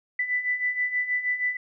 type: beating tone pair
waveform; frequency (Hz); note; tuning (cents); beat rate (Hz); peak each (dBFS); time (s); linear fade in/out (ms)
sine; 1984 / 1990.3; B6 / B6; +7 / +13; 6.3; -30 / -25; 0.19-1.57; 5
effects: none